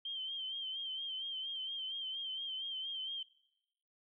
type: tone with vibrato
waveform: sine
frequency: 3143 Hz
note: G7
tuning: 4 cents sharp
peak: -38 dBFS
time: 0.05-3.23 s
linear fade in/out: 5 ms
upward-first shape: sine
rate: 4.3 Hz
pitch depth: 55 cents each way
effects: noise-tail reverb RT60 1.0 s tail -24 dB re dry